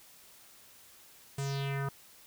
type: tone with low-pass filter sweep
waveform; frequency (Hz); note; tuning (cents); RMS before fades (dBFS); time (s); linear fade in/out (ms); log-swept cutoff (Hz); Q
square; 138.4; C#3; -2; -34; 1.38-1.89; 5; 8900 to 1200; 3.3
effects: white hiss -57 dBFS RMS until 2.26 s